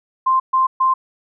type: tone bursts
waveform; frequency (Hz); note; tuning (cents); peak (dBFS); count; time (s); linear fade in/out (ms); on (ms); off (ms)
sine; 1046.5; C6; 0; -12; 3; 0.26-0.94; 10; 140; 130
effects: none